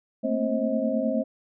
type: tone cluster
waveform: sine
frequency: 222.5 / 232 / 265.7 / 530 / 635 Hz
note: A3 / A#3 / C4 / C5 / D#5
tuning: +20 / -8 / +27 / +22 / +35 cents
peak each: -29 dBFS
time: 0.23-1.24 s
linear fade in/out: 20 ms
effects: none